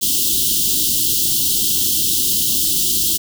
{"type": "band-stop noise", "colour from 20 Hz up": "white", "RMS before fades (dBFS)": -17, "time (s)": [0.01, 3.18], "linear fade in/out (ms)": 20, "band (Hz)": [390, 2900], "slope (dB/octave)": 96, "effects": []}